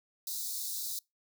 white high-pass noise, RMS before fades -37 dBFS, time 0.27-0.99 s, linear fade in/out 2 ms, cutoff 3700 Hz, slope 96 dB/octave, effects noise-tail reverb RT60 0.2 s tail -25 dB re dry

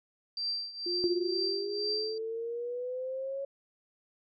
sine tone with tremolo, 4699 Hz, D8, in tune, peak -29 dBFS, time 0.37-2.18 s, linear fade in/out 2 ms, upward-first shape triangle, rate 2.1 Hz, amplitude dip 85%
sine exponential sweep, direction up, 349.2 to 554.4 Hz, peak -33 dBFS, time 0.86-3.45 s, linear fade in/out 5 ms
sine tone with exponential decay, 349.2 Hz, F4, in tune, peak -26 dBFS, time 1.04-2.84 s, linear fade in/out 0 ms, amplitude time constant 390 ms
effects none

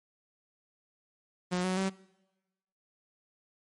sawtooth tone with pitch steps, 180 / 185.7 / 191.59 Hz, F#3 / F#3 / G3, -47 / +7 / -39 cents, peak -24 dBFS, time 1.51-1.9 s, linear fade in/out 20 ms, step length 130 ms, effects noise-tail reverb RT60 1.0 s tail -22 dB re dry + MP3 48 kbps

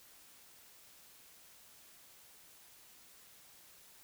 silence, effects white hiss -60 dBFS RMS until 4.03 s

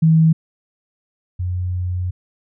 sine tone pair in turn, 160.8 / 90.25 Hz, E3 / F#2, -43 / -43 cents, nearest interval minor seventh, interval 1000 cents, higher first, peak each -9 / -19 dBFS, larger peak first, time 0.02-0.33 / 1.39-2.11 s, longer second, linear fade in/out 10 ms, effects none

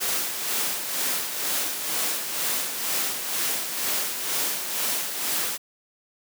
white noise with tremolo, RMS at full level -25 dBFS, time 0-5.58 s, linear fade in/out 20 ms, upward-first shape sine, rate 2.1 Hz, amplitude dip 50%, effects high-pass 200 Hz 12 dB/octave

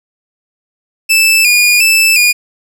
sawtooth tone with vibrato, 2535 Hz, D#7, 32 cents sharp, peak -3 dBFS, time 1.09-2.33 s, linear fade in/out 20 ms, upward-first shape square, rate 1.4 Hz, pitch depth 68 cents each way, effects none

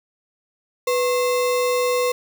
sine tone with sample-and-hold, 495.1 Hz, B4, 4 cents sharp, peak -17 dBFS, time 0.87-2.12 s, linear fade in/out 5 ms, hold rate 1575 Hz, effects none

